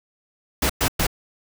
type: noise bursts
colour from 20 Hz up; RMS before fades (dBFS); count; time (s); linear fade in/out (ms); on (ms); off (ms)
pink; -20; 3; 0.62-1.068; 5; 76; 110
effects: none